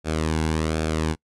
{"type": "tone with flanger", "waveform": "sawtooth", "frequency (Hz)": 78.9, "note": "D#2", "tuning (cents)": 25, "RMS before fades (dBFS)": -24, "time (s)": [0.04, 1.16], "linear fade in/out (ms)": 50, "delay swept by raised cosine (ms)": [1, 1.64], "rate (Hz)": 1.3, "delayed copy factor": -0.6, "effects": ["noise-tail reverb RT60 0.1 s tail -26 dB re dry", "resampled to 24000 Hz"]}